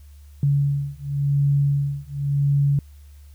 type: beating tone pair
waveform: sine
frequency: 141.1 / 142.02 Hz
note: C#3 / C#3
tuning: +31 / +42 cents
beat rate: 0.92 Hz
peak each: -21 dBFS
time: 0.43-2.79 s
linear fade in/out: 2 ms
effects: added 72 Hz sine -42 dBFS peak until 3.34 s + white hiss -60 dBFS RMS until 3.34 s